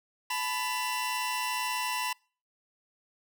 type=tone cluster; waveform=sawtooth; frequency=872 / 994 / 2731 Hz; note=A5 / B5 / F7; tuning=-16 / +11 / -39 cents; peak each=-34 / -28 / -32 dBFS; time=0.3-2.13 s; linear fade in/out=5 ms; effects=noise-tail reverb RT60 0.4 s tail -26 dB re dry